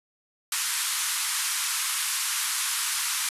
white band-pass noise, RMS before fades -28 dBFS, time 0.52-3.29 s, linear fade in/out 2 ms, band 960 to 12000 Hz, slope 48 dB/octave, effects resampled to 32000 Hz

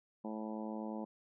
harmonic tone, 108.7 Hz, A2, 21 cents flat, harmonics 2 / 3 / 4 / 5 / 6 / 7 / 8 / 9, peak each -41 / -46 / -51 / -48 / -52 / -52 / -51 / -54 dBFS, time 0.24-1.05 s, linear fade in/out 10 ms, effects none

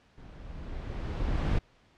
brown noise with level ramp, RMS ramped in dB -48 to -25 dBFS, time 0.17-1.59 s, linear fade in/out 10 ms, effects pink hiss -63 dBFS RMS until 1.97 s + low-pass 4000 Hz 12 dB/octave

